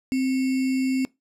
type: tone with sample-and-hold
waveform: sine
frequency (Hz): 261.6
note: C4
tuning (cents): 0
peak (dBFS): -20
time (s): 0.12-1.05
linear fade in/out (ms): 0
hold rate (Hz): 2450
effects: noise-tail reverb RT60 0.2 s tail -22 dB re dry + low-pass 10000 Hz 12 dB/octave